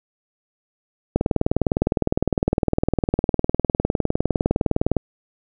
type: click train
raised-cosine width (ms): 2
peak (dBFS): -4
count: 76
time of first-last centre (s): 1.16-4.967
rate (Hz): 19.7
effects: none